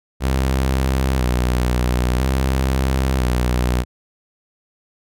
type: tone with vibrato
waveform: sawtooth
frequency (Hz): 63.7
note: C2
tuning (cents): -46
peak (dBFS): -12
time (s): 0.2-3.85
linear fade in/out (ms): 50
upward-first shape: square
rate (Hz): 0.5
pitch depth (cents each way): 58
effects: none